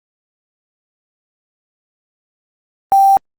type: tone with quantisation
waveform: sine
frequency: 784 Hz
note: G5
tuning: in tune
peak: -6 dBFS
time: 2.92-3.17 s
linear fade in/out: 0 ms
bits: 5
effects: Opus 32 kbps